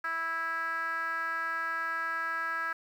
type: tone with band-pass filter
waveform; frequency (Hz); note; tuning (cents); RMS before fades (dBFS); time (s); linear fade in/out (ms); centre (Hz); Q
10% pulse; 328.3; E4; -7; -33; 0.04-2.73; 5; 1500; 9.2
effects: 10-bit